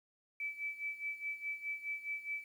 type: tone with tremolo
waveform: sine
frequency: 2308 Hz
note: D7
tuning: 31 cents flat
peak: -35 dBFS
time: 0.4-2.44 s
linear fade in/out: 2 ms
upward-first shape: sine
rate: 4.8 Hz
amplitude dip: 80%
effects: 11-bit